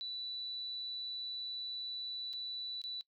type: tone with dropouts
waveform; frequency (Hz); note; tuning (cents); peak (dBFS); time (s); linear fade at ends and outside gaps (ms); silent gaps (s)
sine; 3963; B7; +5; -39; 0.01-3.01; 0; 2.33-2.335 / 2.816-2.839
effects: noise-tail reverb RT60 0.1 s tail -20 dB re dry